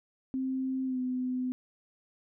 sine tone with pitch glide, 262.2 to 253.6 Hz, C4 to B3, +4 to +46 cents, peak -29 dBFS, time 0.34-1.52 s, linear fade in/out 0 ms, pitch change -58 cents, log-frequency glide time 0.85-0.99 s, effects none

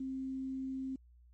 sine tone with quantisation, 264.3 Hz, C4, 18 cents sharp, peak -36 dBFS, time 0-0.96 s, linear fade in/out 5 ms, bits 11, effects added 60 Hz sine -58 dBFS peak until 1.33 s + MP3 32 kbps

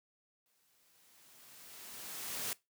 white noise with exponential growth, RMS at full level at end -37 dBFS, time 0.46-2.53 s, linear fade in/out 0 ms, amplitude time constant 450 ms, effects noise-tail reverb RT60 0.2 s tail -20 dB re dry + high-pass 100 Hz 12 dB/octave

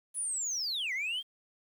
sine linear two-way sweep, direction down then up, 10200 to 1940 to 3273 Hz, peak -29 dBFS, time 0.14-1.23 s, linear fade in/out 50 ms, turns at 0.93 s, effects tanh soft clip ceiling -30 dBFS + 10-bit

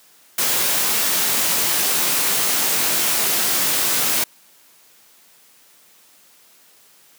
white noise with comb filter, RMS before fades -19 dBFS, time 0.38-4.24 s, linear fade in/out 5 ms, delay 19 ms, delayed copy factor -0.5, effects white hiss -52 dBFS RMS until 7.18 s + high-pass 150 Hz 12 dB/octave

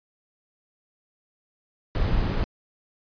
brown noise, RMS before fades -23 dBFS, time 1.95-2.44 s, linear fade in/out 0 ms, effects resampled to 11025 Hz

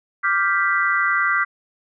sine chord, G dominant seventh, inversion second, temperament equal, 1174.7 / 1396.9 / 1568 / 1975.5 Hz, D6 / F6 / G6 / B6, 0 / 0 / 0 / 0 cents, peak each -22 dBFS, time 0.23-1.45 s, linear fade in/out 20 ms, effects none

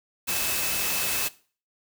sine tone in noise, 2600 Hz, E7, 24 cents flat, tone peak -34 dBFS, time 0.27-1.29 s, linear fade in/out 20 ms, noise white, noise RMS -27 dBFS, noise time 0.27-1.29 s, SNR -10 dB, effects noise-tail reverb RT60 0.4 s tail -19 dB re dry

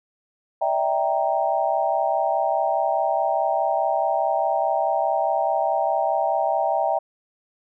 sine chord, E half-diminished seventh, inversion third, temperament equal with one note detuned, 587.3 / 652.1 / 784 / 932.3 Hz, D5 / E5 / G5 / Bb5, 0 / -19 / 0 / 0 cents, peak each -27 / -23 / -23 / -27 dBFS, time 0.61-6.99 s, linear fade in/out 10 ms, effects none

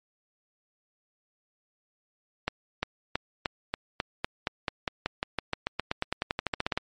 accelerating click train, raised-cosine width 0.3 ms, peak -11 dBFS, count 28, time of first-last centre 2.48-6.775 s, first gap 350 ms, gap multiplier 0.93, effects MP3 48 kbps

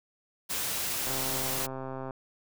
white noise, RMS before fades -32 dBFS, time 0.49-1.67 s, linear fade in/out 20 ms
click train, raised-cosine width 1 ms, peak -24 dBFS, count 138, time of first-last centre 1.07-2.108 s, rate 132 Hz
effects none

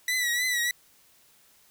sawtooth tone with vibrato, 1959 Hz, B6, 15 cents flat, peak -21 dBFS, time 0.08-0.71 s, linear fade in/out 2 ms, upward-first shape triangle, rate 3.3 Hz, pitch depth 71 cents each way, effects white hiss -60 dBFS RMS until 1.7 s

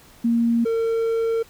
sine / triangle tone pair in turn, 233.1 / 455 Hz, A#3 / A#4, 0 / -42 cents, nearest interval octave, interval 1158 cents, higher second, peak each -16 / -17 dBFS, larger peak first, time 0.24-0.65 / 0.65-1.43 s, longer second, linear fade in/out 10 ms, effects pink hiss -50 dBFS RMS until 1.49 s

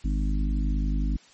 harmonic tone with a mistuned harmonic, 51 Hz, G#1, 31 cents flat, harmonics 1 / 3 / 4 / 5 / 6, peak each -23 / -34 / -36 / -34 / -39 dBFS, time 0.04-1.17 s, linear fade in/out 10 ms, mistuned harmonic 1, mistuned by +20 cents, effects white hiss -55 dBFS RMS until 1.33 s + MP3 32 kbps

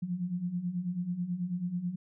sine beating tone pair, 171.2 / 180.4 Hz, F3 / F#3, -34 / -44 cents, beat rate 9.2 Hz, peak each -37 / -32 dBFS, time 0.02-1.96 s, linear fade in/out 10 ms, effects none

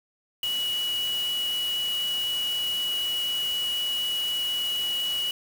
sine tone in noise, 2926 Hz, F#7, 20 cents flat, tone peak -25 dBFS, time 0.43-5.31 s, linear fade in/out 2 ms, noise white, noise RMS -38 dBFS, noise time 0.43-5.31 s, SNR +10 dB, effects none

